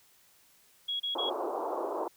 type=tone bursts; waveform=sine; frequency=3322 Hz; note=G#7; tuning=in tune; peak=-30 dBFS; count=3; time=0.88-1.3 s; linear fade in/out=10 ms; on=120 ms; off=30 ms
type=band-pass noise; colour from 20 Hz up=pink; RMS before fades=-34 dBFS; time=1.15-2.08 s; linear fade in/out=5 ms; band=330 to 1100 Hz; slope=48 dB/octave
effects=white hiss -63 dBFS RMS until 2.16 s